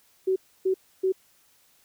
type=tone bursts; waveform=sine; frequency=377.8 Hz; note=F#4; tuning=36 cents sharp; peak=-20 dBFS; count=3; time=0.27-1.123 s; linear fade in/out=10 ms; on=91 ms; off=290 ms; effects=white hiss -62 dBFS RMS until 1.84 s